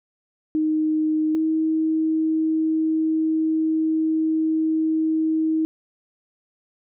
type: tone pair in turn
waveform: sine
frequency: 311.1 / 317.3 Hz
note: D#4 / D#4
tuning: 0 / +34 cents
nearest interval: unison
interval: 34 cents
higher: second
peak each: -18 dBFS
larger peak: neither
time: 0.55-1.35 / 1.35-5.65 s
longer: second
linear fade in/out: 0 ms
effects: none